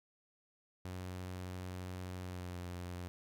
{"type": "tone with pitch glide", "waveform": "sawtooth", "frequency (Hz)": [91.5, 88.95], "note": ["F#2", "F2"], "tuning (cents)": [-19, 32], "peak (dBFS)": -38, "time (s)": [0.85, 3.08], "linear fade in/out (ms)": 0, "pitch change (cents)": -49, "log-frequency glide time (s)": [2.2, 2.57], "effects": []}